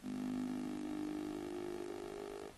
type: tone with high-pass filter sweep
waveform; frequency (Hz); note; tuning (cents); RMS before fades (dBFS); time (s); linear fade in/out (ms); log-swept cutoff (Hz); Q
10% pulse; 50.5; G#1; -48; -43; 0.02-2.53; 50; 230 to 440; 9.2
effects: pink hiss -61 dBFS RMS until 2.57 s + AAC 32 kbps